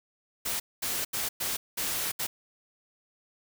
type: noise bursts at uneven times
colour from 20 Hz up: white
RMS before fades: -31 dBFS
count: 6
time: 0.45-0.6 / 0.82-1.05 / 1.13-1.29 / 1.4-1.57 / 1.77-2.12 / 2.19-2.27 s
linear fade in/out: 10 ms
effects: none